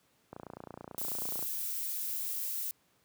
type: click train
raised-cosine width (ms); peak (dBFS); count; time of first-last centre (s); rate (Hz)
1; -29; 33; 0.33-1.426; 29.2
type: noise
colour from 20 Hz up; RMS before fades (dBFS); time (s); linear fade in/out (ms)
violet; -36; 0.98-2.71; 0
effects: pink hiss -70 dBFS RMS until 3.04 s + high-pass 100 Hz 12 dB/octave